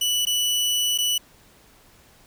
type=tone with dropouts; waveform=sawtooth; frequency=2960 Hz; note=F#7; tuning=in tune; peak=-17 dBFS; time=0.01-1.18 s; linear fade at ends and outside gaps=5 ms; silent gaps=0.253-0.268 / 0.978-0.985 s; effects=pink hiss -54 dBFS RMS until 2.26 s